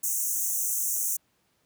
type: high-pass noise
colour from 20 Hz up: pink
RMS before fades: -28 dBFS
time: 0.03-1.17 s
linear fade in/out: 10 ms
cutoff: 6000 Hz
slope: 96 dB/octave
effects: pink hiss -70 dBFS RMS until 1.65 s + high-pass 80 Hz 12 dB/octave